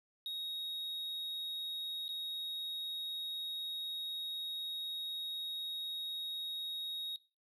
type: tone with dropouts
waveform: triangle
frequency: 3764 Hz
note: A#7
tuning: 16 cents sharp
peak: -36 dBFS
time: 0.26-7.16 s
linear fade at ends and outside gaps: 1 ms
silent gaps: 2.081-2.09 s
effects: noise-tail reverb RT60 0.3 s tail -19 dB re dry